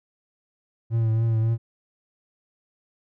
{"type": "tone with vibrato", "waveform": "triangle", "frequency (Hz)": 112.9, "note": "A2", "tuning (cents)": 45, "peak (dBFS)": -17, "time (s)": [0.9, 1.58], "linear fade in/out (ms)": 50, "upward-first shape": "triangle", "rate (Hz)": 3.6, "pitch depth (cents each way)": 39, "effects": []}